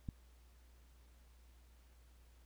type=click; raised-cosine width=5 ms; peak=-29 dBFS; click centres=0.088 s; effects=added 60 Hz sine -61 dBFS peak until 2.45 s + pink hiss -72 dBFS RMS until 2.45 s